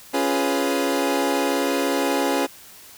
25% pulse chord, C# dominant seventh, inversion none, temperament equal, 277.2 / 349.2 / 415.3 / 493.9 Hz, C#4 / E#4 / G#4 / B4, 0 / 0 / 0 / 0 cents, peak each -19 / -23 / -23 / -24 dBFS, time 0.13-2.47 s, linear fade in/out 20 ms, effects white hiss -45 dBFS RMS until 2.97 s

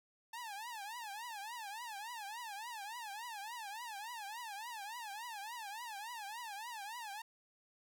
sawtooth tone with vibrato, 880 Hz, A5, in tune, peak -40 dBFS, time 0.33-7.22 s, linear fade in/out 5 ms, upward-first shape triangle, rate 3.5 Hz, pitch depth 220 cents each way, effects none

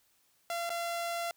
sawtooth tone with dropouts, 684 Hz, F5, 36 cents flat, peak -29 dBFS, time 0.5-1.31 s, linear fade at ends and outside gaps 1 ms, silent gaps 0.694-0.702 s, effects white hiss -70 dBFS RMS until 1.36 s

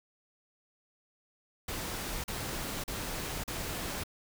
pink noise bursts, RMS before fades -37 dBFS, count 4, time 1.68-4.037 s, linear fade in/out 5 ms, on 560 ms, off 39 ms, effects none

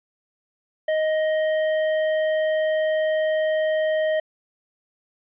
sine tone with hard clipping, 625 Hz, D#5, 8 cents sharp, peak -21 dBFS, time 0.88-4.2 s, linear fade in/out 5 ms, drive 9 dB, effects resampled to 8000 Hz

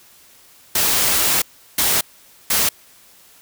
white noise bursts at uneven times, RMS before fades -17 dBFS, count 3, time 0.75-1.42 / 1.78-2.01 / 2.5-2.69 s, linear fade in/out 5 ms, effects white hiss -49 dBFS RMS until 3.41 s

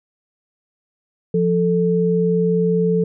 sine tone pair together, 174.61 / 440 Hz, F3 / A4, 0 / 0 cents, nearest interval octave + major third, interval 1600 cents, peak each -17 dBFS, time 1.34-3.04 s, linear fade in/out 5 ms, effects none

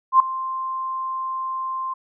sine tone with ADSR envelope, 1050 Hz, C6, 6 cents sharp, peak -7 dBFS, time 0.12-1.94 s, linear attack 79 ms, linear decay 4 ms, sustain -17 dB, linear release 11 ms, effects none

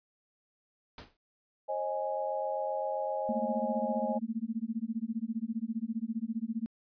pink noise with exponential decay, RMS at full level -41 dBFS, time 0.98-1.17 s, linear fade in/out 2 ms, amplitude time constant 41 ms
sine chord, Ab major, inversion first, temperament equal with one note detuned, 534.6 / 622.3 / 830.6 Hz, C5 / Eb5 / Ab5, +37 / 0 / 0 cents, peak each -35 dBFS, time 1.68-4.19 s, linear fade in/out 20 ms
sine tone with tremolo, 225.7 Hz, A3, 44 cents sharp, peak -28 dBFS, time 3.29-6.66 s, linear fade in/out 0 ms, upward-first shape sine, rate 15 Hz, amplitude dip 100%
effects resampled to 11025 Hz

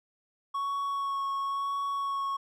triangle tone with vibrato, 1109 Hz, C#6, in tune, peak -27 dBFS, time 0.54-2.37 s, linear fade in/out 10 ms, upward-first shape sine, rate 0.97 Hz, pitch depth 13 cents each way, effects none

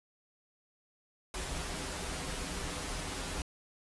pink noise with comb filter, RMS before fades -38 dBFS, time 1.34-3.42 s, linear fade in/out 2 ms, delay 8.9 ms, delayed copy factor -0.6, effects resampled to 24000 Hz

